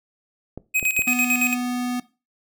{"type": "clicks", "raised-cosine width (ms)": 2, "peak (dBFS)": -19, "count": 3, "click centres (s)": [0.576, 0.828, 0.992]}
{"type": "tone with tremolo", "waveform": "square", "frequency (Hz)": 2526, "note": "D#7", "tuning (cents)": 26, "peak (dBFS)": -17, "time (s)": [0.74, 1.55], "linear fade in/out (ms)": 20, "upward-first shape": "square", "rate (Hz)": 8.9, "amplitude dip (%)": 65}
{"type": "tone", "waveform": "square", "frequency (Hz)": 246.9, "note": "B3", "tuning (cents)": 0, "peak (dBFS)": -24, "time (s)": [1.07, 2], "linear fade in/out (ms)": 5}
{"effects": ["noise-tail reverb RT60 0.3 s tail -18 dB re dry"]}